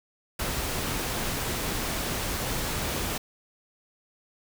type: noise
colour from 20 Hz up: pink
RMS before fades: -30 dBFS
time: 0.39-3.18 s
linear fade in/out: 5 ms
effects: none